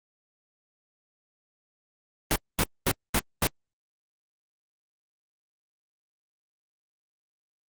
pink noise bursts, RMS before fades -23 dBFS, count 5, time 2.31-3.47 s, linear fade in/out 0 ms, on 48 ms, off 230 ms, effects Opus 32 kbps

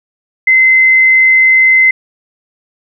sine tone, 2059 Hz, C7, 28 cents flat, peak -4 dBFS, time 0.47-1.91 s, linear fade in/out 5 ms, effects none

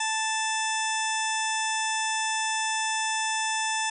harmonic tone, 880 Hz, A5, in tune, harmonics 1 / 2 / 3 / 4 / 6 / 7 / 8 / 9 / 10, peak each -29 / -32 / -34 / -35 / -37 / -37 / -38 / -39 / -39 dBFS, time 0-3.9 s, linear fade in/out 5 ms, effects none

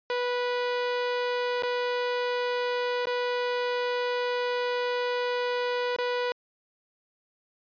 sawtooth tone with dropouts, 491 Hz, B4, 10 cents flat, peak -22 dBFS, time 0.1-6.32 s, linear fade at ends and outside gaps 1 ms, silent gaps 1.624-1.633 / 3.056-3.07 / 5.963-5.986 s, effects resampled to 11025 Hz

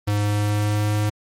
square tone with pitch glide, 103.5 to 105.19 Hz, G#2 to G#2, -5 to +23 cents, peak -19 dBFS, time 0.07-1.1 s, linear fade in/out 10 ms, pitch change +28 cents, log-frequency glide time 0.2-0.96 s, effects MP3 64 kbps

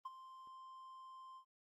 triangle tone with ADSR envelope, 1046.5 Hz, C6, in tune, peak -38 dBFS, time 0.05-1.45 s, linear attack 8 ms, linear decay 27 ms, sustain -13 dB, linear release 84 ms, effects tanh soft clip ceiling -37 dBFS + Opus 24 kbps

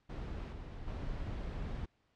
brown noise with level steps, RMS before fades -41 / -45 / -40 dBFS, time 0.09-1.86 s, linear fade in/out 10 ms, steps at 0.52 / 0.87 s, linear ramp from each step 10 ms, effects pink hiss -75 dBFS RMS until 2.15 s + low-pass 4000 Hz 12 dB/octave

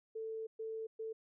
sine tone bursts at uneven times, 443.9 Hz, A4, 15 cents sharp, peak -39 dBFS, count 3, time 0.15-0.47 / 0.59-0.87 / 0.99-1.13 s, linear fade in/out 10 ms, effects none

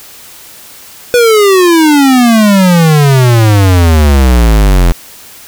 square exponential sweep, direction down, 493.9 to 41.98 Hz, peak -4 dBFS, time 1.14-4.92 s, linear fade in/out 0 ms, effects white hiss -33 dBFS RMS until 5.47 s

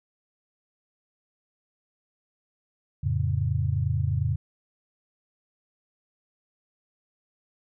sine chord, F augmented, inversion none, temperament equal, 87.31 / 110 / 138.59 Hz, F2 / A2 / C#3, 0 / 0 / 0 cents, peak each -27 dBFS, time 3.03-4.36 s, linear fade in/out 10 ms, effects none

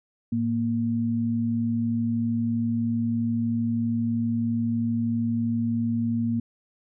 sine tone pair together, 110 / 233.1 Hz, A2 / A#3, 0 / 0 cents, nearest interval octave + minor second, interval 1300 cents, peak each -29 / -23 dBFS, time 0.32-6.4 s, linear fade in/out 5 ms, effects none

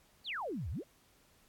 sine exponential two-way sweep, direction down then up, 4767 to 65 to 676 Hz, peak -36 dBFS, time 0.24-0.84 s, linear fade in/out 50 ms, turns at 0.7 s, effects pink hiss -67 dBFS RMS until 1.48 s + AAC 64 kbps

